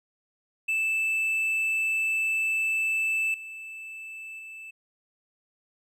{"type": "tone with level steps", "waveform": "triangle", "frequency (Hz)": 2637, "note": "E7", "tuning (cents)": 0, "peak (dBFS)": [-22, -36, -38], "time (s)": [0.68, 4.71], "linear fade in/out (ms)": 10, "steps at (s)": [3.34, 4.39], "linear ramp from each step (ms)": 2, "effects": []}